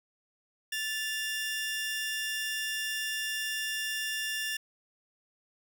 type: tone pair together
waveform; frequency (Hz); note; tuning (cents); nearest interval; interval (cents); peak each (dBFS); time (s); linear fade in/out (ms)
sawtooth; 1751 / 2798; A6 / F7; -9 / +3; minor sixth; 812; -30 / -32; 0.72-4.57; 5
effects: none